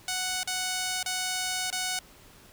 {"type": "tone with dropouts", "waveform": "5% pulse", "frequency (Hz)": 740, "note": "F#5", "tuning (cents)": 0, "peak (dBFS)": -17, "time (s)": [0.08, 1.99], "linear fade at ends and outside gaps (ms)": 2, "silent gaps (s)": [[0.432, 0.474], [1.029, 1.06], [1.703, 1.726]], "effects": ["pink hiss -54 dBFS RMS until 2.52 s"]}